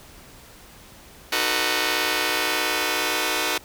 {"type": "chord", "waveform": "5% pulse", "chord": "B dominant seventh", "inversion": "first", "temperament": "just", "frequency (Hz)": [308.7, 370.4, 444.5, 493.9], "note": ["D#4", "F#4", "A4", "B4"], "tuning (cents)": [-14, 2, 18, 0], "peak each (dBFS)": -16, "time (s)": [1.32, 3.58], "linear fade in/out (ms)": 5, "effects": ["pink hiss -47 dBFS RMS until 3.64 s"]}